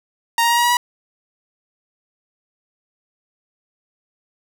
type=tone with pitch steps; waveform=sawtooth; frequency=930 / 938.1 / 946.3 / 954.5 / 962.8 / 971.2 Hz; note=A#5 / A#5 / A#5 / A#5 / B5 / B5; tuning=-4 / +11 / +26 / +41 / -44 / -29 cents; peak=-10 dBFS; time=0.38-0.77 s; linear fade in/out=2 ms; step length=65 ms; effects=none